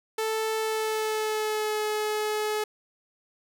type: tone with pitch glide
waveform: sawtooth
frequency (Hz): 440 to 426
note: A4 to G#4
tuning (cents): 0 to +44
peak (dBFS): -22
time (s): 0.18-2.64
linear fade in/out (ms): 5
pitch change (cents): -56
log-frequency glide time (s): 0.58-1.83
effects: none